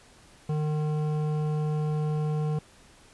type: tone with hard clipping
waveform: sine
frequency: 152.2 Hz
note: D#3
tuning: 38 cents flat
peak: -27 dBFS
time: 0.49-2.59 s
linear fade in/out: 5 ms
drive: 12 dB
effects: pink hiss -55 dBFS RMS until 3.13 s + resampled to 24000 Hz